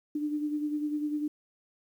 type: beating tone pair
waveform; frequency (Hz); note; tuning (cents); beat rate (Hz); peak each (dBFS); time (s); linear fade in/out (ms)
sine; 297.5 / 307.5; D4 / D#4; +22 / -20; 10; -29 / -38; 0.15-1.28; 5
effects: 10-bit